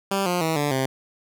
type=tone with pitch steps; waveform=10% pulse; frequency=196 / 177.67 / 161.05 / 145.99 / 132.33 Hz; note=G3 / F3 / E3 / D3 / C3; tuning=0 / +30 / -40 / -10 / +20 cents; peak=-13 dBFS; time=0.11-0.86 s; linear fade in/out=5 ms; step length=150 ms; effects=none